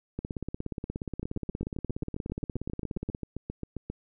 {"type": "two click trains", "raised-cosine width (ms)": 3, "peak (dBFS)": [-21, -20], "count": [21, 51], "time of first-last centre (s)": [[1.23, 3.9], [0.19, 3.149]], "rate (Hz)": [7.49, 16.9], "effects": []}